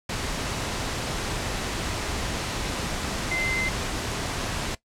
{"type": "tone in noise", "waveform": "sine", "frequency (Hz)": 2069, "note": "C7", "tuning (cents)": -20, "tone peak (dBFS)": -25, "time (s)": [3.31, 3.69], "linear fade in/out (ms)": 5, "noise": "pink", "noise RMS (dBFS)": -29, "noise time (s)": [0.09, 4.75], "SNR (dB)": 1, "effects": ["noise-tail reverb RT60 0.1 s tail -18 dB re dry", "low-pass 8000 Hz 12 dB/octave"]}